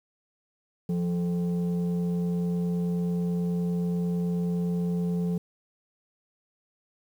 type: tone pair together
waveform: sine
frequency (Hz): 174.61 / 434.4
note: F3 / A4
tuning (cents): 0 / -22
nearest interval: octave + major third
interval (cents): 1578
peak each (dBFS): -23 / -32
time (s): 0.89-5.38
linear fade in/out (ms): 5
effects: tanh soft clip ceiling -22 dBFS + 9-bit